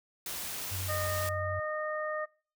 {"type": "noise", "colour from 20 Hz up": "white", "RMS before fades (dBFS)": -38, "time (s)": [0.26, 1.29], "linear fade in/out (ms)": 2}
{"type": "tone with vibrato", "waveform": "sine", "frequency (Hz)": 93.6, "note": "F#2", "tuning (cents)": 20, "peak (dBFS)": -35, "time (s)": [0.71, 1.6], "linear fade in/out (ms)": 10, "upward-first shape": "triangle", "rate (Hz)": 10, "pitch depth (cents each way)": 9}
{"type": "harmonic tone", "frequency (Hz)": 614, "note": "D#5", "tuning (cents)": -23, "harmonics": [1, 2, 3], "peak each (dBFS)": [-34, -37, -39], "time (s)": [0.88, 2.26], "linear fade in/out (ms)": 20}
{"effects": ["noise-tail reverb RT60 0.4 s tail -23 dB re dry"]}